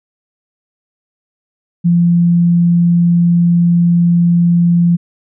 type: tone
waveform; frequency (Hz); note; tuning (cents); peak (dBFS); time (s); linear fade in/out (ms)
sine; 172.2; F3; -24; -7; 1.84-4.97; 20
effects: none